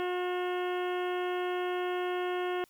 harmonic tone with a mistuned harmonic, 360 Hz, F#4, 47 cents flat, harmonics 1 / 2 / 3 / 4 / 5 / 6 / 7 / 8 / 9, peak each -31 / -37 / -41 / -43 / -45 / -47 / -48 / -49 / -50 dBFS, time 0-2.64 s, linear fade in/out 0 ms, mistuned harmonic 7, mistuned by +68 cents, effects white hiss -65 dBFS RMS until 2.69 s

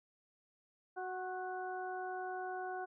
harmonic tone with a mistuned harmonic, 370 Hz, F#4, in tune, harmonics 1 / 2 / 3 / 4, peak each -44 / -41 / -52 / -47 dBFS, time 0.96-2.86 s, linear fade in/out 20 ms, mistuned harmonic 3, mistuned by -29 cents, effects none

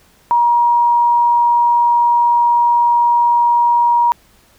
sine tone, 951 Hz, A#5, 34 cents sharp, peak -9 dBFS, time 0.31-4.12 s, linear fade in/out 0 ms, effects pink hiss -51 dBFS RMS until 4.58 s

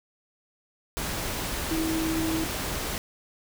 sine tone in noise, 321.6 Hz, E4, 43 cents flat, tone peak -26 dBFS, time 1.71-2.44 s, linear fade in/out 0 ms, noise pink, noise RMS -31 dBFS, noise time 0.97-2.98 s, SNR +2 dB, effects none

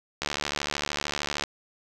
click train, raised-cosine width 0.2 ms, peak -10 dBFS, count 90, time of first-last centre 0.22-1.438 s, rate 73.1 Hz, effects none

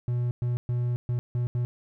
triangle tone bursts at uneven times, 121.7 Hz, B2, 25 cents flat, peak -22 dBFS, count 6, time 0.08-0.31 / 0.42-0.57 / 0.69-0.96 / 1.09-1.19 / 1.35-1.47 / 1.55-1.65 s, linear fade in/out 0 ms, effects none

